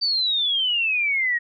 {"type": "exponential sweep", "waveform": "sine", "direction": "down", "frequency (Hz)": [4644, 1866], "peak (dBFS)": -19, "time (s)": [0.01, 1.39], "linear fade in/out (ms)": 20, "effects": []}